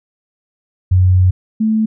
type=tone pair in turn; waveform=sine; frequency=92 / 218.8 Hz; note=F#2 / A3; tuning=-9 / -9 cents; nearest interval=octave + minor third; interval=1500 cents; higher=second; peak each=-7 / -11 dBFS; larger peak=first; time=0.91-1.31 / 1.6-1.86 s; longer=first; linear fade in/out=10 ms; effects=none